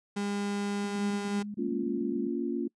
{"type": "tone", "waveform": "35% pulse", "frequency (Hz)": 202.5, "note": "G#3", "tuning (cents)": -43, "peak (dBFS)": -28, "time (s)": [0.16, 1.43], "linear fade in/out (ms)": 10}
{"type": "tone bursts", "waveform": "sine", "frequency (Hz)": 207, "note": "G#3", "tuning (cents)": -5, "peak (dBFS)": -35, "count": 10, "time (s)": [0.84, 2.274], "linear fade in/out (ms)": 5, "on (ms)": 120, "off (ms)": 26}
{"type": "chord", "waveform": "sine", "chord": "Bb minor", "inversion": "none", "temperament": "just", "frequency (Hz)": [233.1, 279.7, 349.6], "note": ["Bb3", "Db4", "F4"], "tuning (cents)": [0, 16, 2], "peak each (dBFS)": -33, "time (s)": [1.58, 2.68], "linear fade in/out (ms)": 10}
{"effects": ["noise-tail reverb RT60 0.1 s tail -26 dB re dry", "resampled to 22050 Hz"]}